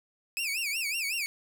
sawtooth tone with vibrato, 2489 Hz, D#7, in tune, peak -26 dBFS, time 0.37-1.26 s, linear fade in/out 0 ms, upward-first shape sine, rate 5.4 Hz, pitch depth 200 cents each way, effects none

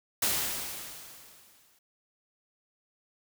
white noise with exponential decay, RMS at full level -26 dBFS, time 0.22-1.79 s, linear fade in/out 5 ms, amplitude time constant 340 ms, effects none

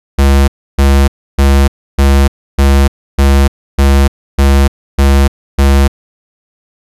square tone bursts, 69 Hz, C#2, 7 cents flat, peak -5 dBFS, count 10, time 0.18-5.88 s, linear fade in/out 10 ms, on 300 ms, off 300 ms, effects resampled to 32000 Hz

